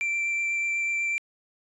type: tone with vibrato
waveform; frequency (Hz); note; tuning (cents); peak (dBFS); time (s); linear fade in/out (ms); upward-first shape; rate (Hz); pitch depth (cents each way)
triangle; 2349; D7; 0; -23; 0.01-1.18; 0; triangle; 8.1; 10
effects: resampled to 24000 Hz